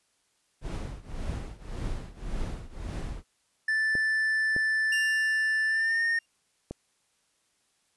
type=noise with tremolo; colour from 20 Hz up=brown; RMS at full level=-31 dBFS; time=0.61-3.24 s; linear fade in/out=50 ms; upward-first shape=triangle; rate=1.8 Hz; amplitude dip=90%
type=tone with pitch glide; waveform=triangle; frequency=1760 to 1834.7 Hz; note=A6 to A#6; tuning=0 to -28 cents; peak=-22 dBFS; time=3.68-6.19 s; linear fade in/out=5 ms; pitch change=+72 cents; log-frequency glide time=5.67-6.03 s
type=clicks; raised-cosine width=2 ms; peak=-22 dBFS; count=3; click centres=3.953 / 4.564 / 6.71 s
type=tone with exponential decay; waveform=sawtooth; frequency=2794 Hz; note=F7; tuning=in tune; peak=-26 dBFS; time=4.92-6.26 s; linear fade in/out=5 ms; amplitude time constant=290 ms
effects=white hiss -71 dBFS RMS until 7.96 s + resampled to 24000 Hz